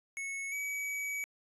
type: tone pair in turn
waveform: square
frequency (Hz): 2200 / 2275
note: C#7 / C#7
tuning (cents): -14 / +44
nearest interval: minor second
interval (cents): 58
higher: second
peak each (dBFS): -37 / -35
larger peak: second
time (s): 0.17-0.52 / 0.52-1.24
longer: second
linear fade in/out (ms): 0
effects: resampled to 32000 Hz